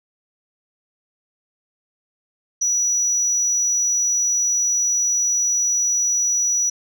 sine tone, 5870 Hz, F#8, 15 cents flat, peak -15 dBFS, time 2.61-6.7 s, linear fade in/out 10 ms, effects tanh soft clip ceiling -14 dBFS

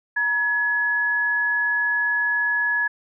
sine tone pair together, 950 / 1692.7 Hz, A#5 / G#6, +33 / +33 cents, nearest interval minor seventh, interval 1000 cents, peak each -30 / -19 dBFS, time 0.16-2.88 s, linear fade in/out 10 ms, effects none

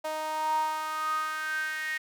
sawtooth tone with high-pass filter sweep, 311.1 Hz, D#4, in tune, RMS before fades -31 dBFS, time 0.04-1.98 s, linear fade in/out 10 ms, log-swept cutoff 720 to 1900 Hz, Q 9.8, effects none

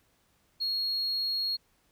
sine tone, 4299 Hz, C8, 46 cents sharp, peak -26 dBFS, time 0.6-1.57 s, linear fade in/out 20 ms, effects tanh soft clip ceiling -25 dBFS + pink hiss -69 dBFS RMS until 1.91 s

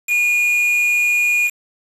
triangle tone with quantisation, 2438 Hz, D#7, 36 cents flat, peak -12 dBFS, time 0.07-1.51 s, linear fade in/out 50 ms, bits 4, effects resampled to 32000 Hz

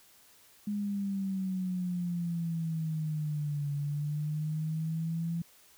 sine exponential two-way sweep, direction down then up, 207.7 to 143.1 to 169.2 Hz, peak -30 dBFS, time 0.67-5.42 s, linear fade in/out 5 ms, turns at 3.72 s, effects white hiss -60 dBFS RMS until 5.77 s

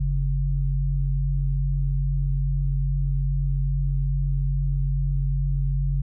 sine tone pair together, 47 / 138.59 Hz, F#1 / C#3, +28 / 0 cents, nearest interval octave + perfect fifth, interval 1872 cents, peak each -22 / -24 dBFS, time 0-6.02 s, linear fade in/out 10 ms, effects none

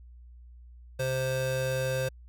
square tone pair together, 130.82 / 523.3 Hz, C3 / C5, 0 / 0 cents, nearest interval 2 octaves, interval 2400 cents, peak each -32 / -30 dBFS, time 0.99-2.09 s, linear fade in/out 10 ms, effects added 60 Hz sine -47 dBFS peak until 2.28 s

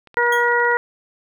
clicks, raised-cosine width 0.3 ms, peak -28 dBFS, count 12, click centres 0.073 / 0.143 / 0.177 / 0.23 / 0.266 / 0.403 / 0.442 / 0.482 / 0.521 / 0.6 / 0.649 / 0.715 s
harmonic tone, 478.8 Hz, A#4, 46 cents sharp, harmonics 1 / 2 / 3 / 4, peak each -20 / -20 / -20 / -20 dBFS, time 0.17-0.77 s, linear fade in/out 0 ms
sawtooth tone with exponential decay, 3275 Hz, G#7, 25 cents flat, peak -22 dBFS, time 0.32-0.5 s, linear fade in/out 5 ms, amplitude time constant 38 ms
effects none

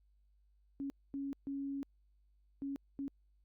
sine tone bursts at uneven times, 277.2 Hz, C#4, in tune, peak -37 dBFS, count 5, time 0.8-0.9 / 1.14-1.33 / 1.47-1.83 / 2.62-2.76 / 2.99-3.08 s, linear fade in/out 0 ms, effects added 50 Hz sine -67 dBFS peak until 3.44 s + Opus 48 kbps

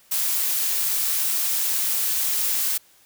blue noise, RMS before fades -23 dBFS, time 0.11-2.78 s, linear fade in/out 10 ms, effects white hiss -56 dBFS RMS until 3.05 s

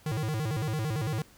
square tone with vibrato, 130 Hz, C3, 11 cents flat, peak -29 dBFS, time 0.06-1.22 s, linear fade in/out 2 ms, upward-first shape square, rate 8.9 Hz, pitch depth 300 cents each way, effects pink hiss -57 dBFS RMS until 1.37 s

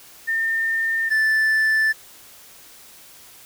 sine / triangle tone pair in turn, 1810 / 1758.5 Hz, A6 / A6, +48 / -1 cents, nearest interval unison, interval 49 cents, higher first, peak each -19 / -14 dBFS, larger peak second, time 0.27-1.1 / 1.1-1.93 s, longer neither, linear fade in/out 20 ms, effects white hiss -46 dBFS RMS until 3.45 s

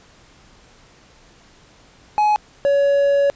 triangle tone pair in turn, 843 / 562.6 Hz, G#5 / C#5, +26 / +26 cents, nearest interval perfect fifth, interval 700 cents, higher first, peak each -11 dBFS, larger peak neither, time 2.18-2.36 / 2.65-3.3 s, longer second, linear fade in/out 0 ms, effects pink hiss -50 dBFS RMS until 3.35 s + resampled to 16000 Hz

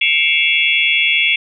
sine tone cluster, 2162 / 2323 / 2625 / 2775 / 3365 Hz, C#7 / D7 / E7 / F7 / G#7, -44 / -20 / -8 / -12 / +22 cents, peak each -18 dBFS, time 0.01-1.36 s, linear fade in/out 5 ms, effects none

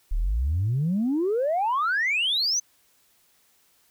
sine exponential sweep, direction up, 33.61 to 6272 Hz, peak -20 dBFS, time 0.11-2.6 s, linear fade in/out 10 ms, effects tanh soft clip ceiling -18 dBFS + white hiss -63 dBFS RMS until 3.9 s

